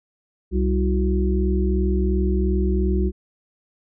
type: harmonic tone with a mistuned harmonic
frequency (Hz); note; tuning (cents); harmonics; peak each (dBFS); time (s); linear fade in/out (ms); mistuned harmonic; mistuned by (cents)
64.6; C2; -21; 1 / 3 / 5 / 6; -19 / -24 / -30 / -25; 0.51-3.12; 50; 6; -100
effects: none